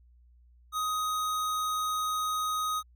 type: tone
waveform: square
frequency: 1253 Hz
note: D#6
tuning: 12 cents sharp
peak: -29 dBFS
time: 0.72-2.83 s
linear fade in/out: 50 ms
effects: added 60 Hz sine -56 dBFS peak until 2.95 s